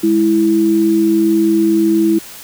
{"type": "tone pair together", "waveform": "sine", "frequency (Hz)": [207.2, 328.9], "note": ["G#3", "E4"], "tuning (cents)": [-4, -4], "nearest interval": "minor sixth", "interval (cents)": 800, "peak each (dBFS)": [-17, -10], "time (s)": [0.03, 2.19], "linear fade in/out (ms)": 10, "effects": ["white hiss -34 dBFS RMS until 2.43 s"]}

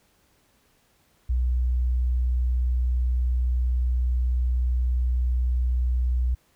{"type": "tone", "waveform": "sine", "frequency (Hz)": 61.74, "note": "B1", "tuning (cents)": 0, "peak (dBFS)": -20, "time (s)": [1.29, 6.35], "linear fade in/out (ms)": 10, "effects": ["pink hiss -64 dBFS RMS until 6.55 s"]}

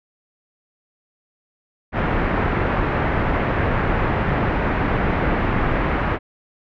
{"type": "low-pass noise", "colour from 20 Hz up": "pink", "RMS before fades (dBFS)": -20, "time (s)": [1.92, 6.19], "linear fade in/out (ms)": 50, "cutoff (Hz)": 2100, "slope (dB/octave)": 24, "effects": []}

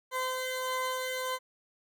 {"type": "tone pair together", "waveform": "20% pulse", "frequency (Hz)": [514, 1026.4], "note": ["C5", "C6"], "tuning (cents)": [-31, -34], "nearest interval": "octave", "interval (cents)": 1197, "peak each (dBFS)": [-28, -31], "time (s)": [0.11, 1.39], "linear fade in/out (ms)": 50, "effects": []}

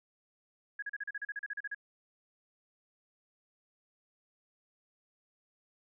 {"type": "tone bursts", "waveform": "sine", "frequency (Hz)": 1661.2, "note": "G#6", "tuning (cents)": 0, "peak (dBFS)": -35, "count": 14, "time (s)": [0.79, 1.747], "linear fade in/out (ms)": 5, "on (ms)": 34, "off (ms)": 37, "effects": []}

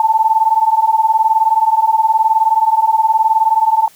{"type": "beating tone pair", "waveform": "sine", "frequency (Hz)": [873, 892], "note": ["A5", "A5"], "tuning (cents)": [-14, 23], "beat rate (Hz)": 19, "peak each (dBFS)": [-13, -12], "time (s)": [0, 3.88], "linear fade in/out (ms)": 2, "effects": ["white hiss -46 dBFS RMS until 3.95 s"]}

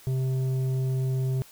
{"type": "tone with tanh clipping", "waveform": "triangle", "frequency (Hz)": 130.81, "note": "C3", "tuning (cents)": 0, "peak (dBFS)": -25, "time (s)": [0.07, 1.42], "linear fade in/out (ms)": 0, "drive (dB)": 12, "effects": ["white hiss -52 dBFS RMS until 1.51 s"]}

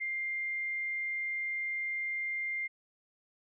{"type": "tone", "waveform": "sine", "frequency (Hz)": 2100, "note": "C7", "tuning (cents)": 6, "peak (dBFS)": -32, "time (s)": [0, 2.68], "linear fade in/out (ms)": 20, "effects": []}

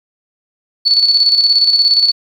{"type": "tone with tremolo", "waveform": "sine", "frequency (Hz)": 4445, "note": "C#8", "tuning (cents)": 4, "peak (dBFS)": -6, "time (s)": [0.85, 2.12], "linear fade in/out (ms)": 20, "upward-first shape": "square", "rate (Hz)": 17, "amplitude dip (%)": 50, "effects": ["8-bit"]}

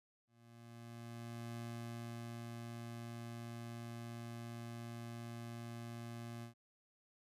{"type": "tone with ADSR envelope", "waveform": "25% pulse", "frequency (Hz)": 117.2, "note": "A#2", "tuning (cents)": 10, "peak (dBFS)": -40, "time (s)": [0.27, 6.54], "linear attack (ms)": 1300, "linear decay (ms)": 910, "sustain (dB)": -2, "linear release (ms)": 110, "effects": ["resampled to 32000 Hz"]}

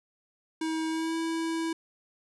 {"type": "tone with pitch glide", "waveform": "square", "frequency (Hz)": [319.8, 327.3], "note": ["D#4", "E4"], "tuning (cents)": [48, -12], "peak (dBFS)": -29, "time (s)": [0.61, 1.73], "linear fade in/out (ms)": 5, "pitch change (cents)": 40, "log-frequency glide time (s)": [0.88, 1.16], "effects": ["resampled to 24000 Hz"]}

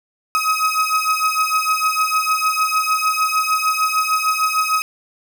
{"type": "beating tone pair", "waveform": "35% pulse", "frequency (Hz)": [1266, 1272.6], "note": ["D#6", "D#6"], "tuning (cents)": [30, 39], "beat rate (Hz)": 6.6, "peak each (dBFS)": [-17, -18], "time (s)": [0.35, 4.82], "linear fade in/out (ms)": 0, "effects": []}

